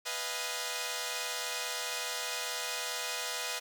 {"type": "chord", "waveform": "5% pulse", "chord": "F half-diminished seventh", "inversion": "second", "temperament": "equal", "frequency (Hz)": [493.9, 622.3, 698.5, 830.6], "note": ["Cb5", "Eb5", "F5", "Ab5"], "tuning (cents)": [0, 0, 0, 0], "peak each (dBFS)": [-27, -28, -29, -30], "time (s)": [0.05, 3.6], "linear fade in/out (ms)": 20, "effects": []}